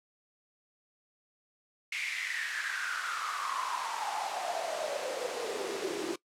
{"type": "noise with high-pass filter sweep", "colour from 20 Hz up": "pink", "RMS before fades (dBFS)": -35, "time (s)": [1.92, 6.16], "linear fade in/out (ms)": 5, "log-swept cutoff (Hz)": [2300, 330], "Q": 7.8, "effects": ["noise-tail reverb RT60 0.1 s tail -20 dB re dry", "low-pass 8000 Hz 12 dB/octave"]}